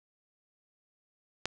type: click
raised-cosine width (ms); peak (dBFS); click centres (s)
0.2; -13; 1.456
effects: 7-bit